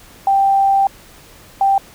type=tone pair in turn; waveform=sine; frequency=785 / 785 Hz; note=G5 / G5; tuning=+2 / +2 cents; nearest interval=unison; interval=0 cents; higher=neither; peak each=-10 dBFS; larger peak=neither; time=0.27-0.87 / 1.61-1.78 s; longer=first; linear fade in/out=2 ms; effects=pink hiss -43 dBFS RMS until 1.94 s